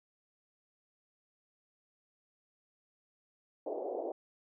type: band-pass noise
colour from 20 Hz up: pink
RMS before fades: -38 dBFS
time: 3.66-4.12 s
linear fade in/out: 5 ms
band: 340 to 730 Hz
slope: 48 dB/octave
effects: none